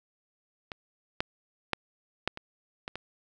clicks, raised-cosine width 0.3 ms, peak -21 / -11 / -10 / -10 / -23 / -19 / -20 dBFS, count 7, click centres 0.718 / 1.205 / 1.733 / 2.276 / 2.374 / 2.879 / 2.956 s, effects none

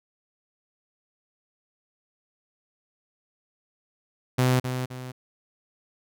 sawtooth tone with echo, 127.3 Hz, C3, 47 cents flat, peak -15 dBFS, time 4.38-4.6 s, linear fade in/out 10 ms, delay 260 ms, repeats 2, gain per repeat -8 dB, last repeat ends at 5.12 s, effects none

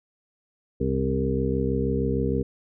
harmonic tone with a mistuned harmonic, 66.4 Hz, C2, 26 cents sharp, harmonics 1 / 2 / 3 / 4 / 6 / 7, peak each -29 / -29 / -29 / -29 / -29 / -29 dBFS, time 0.8-2.43 s, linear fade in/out 10 ms, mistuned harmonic 1, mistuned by +34 cents, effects none

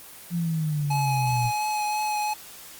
sine exponential sweep, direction down, 174.61 to 116.54 Hz, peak -23 dBFS, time 0.3-1.52 s, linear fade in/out 50 ms
square tone with vibrato, 846 Hz, G#5, 32 cents sharp, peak -25 dBFS, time 0.9-2.34 s, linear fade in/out 10 ms, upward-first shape triangle, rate 2.9 Hz, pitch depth 16 cents each way
effects white hiss -44 dBFS RMS until 2.79 s + Opus 24 kbps

